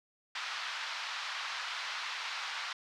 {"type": "band-pass noise", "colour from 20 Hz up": "pink", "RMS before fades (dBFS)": -39, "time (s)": [0.35, 2.73], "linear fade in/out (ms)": 5, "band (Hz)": [1000, 4900], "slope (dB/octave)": 24, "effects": []}